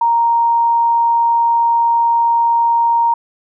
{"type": "tone", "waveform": "sine", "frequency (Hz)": 932.3, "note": "A#5", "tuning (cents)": 0, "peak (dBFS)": -10, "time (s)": [0.01, 3.14], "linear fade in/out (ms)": 5, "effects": []}